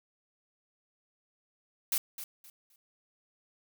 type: noise with echo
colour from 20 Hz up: blue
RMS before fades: -29 dBFS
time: 1.92-1.98 s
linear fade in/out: 2 ms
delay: 260 ms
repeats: 3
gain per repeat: -12 dB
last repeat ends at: 2.76 s
effects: none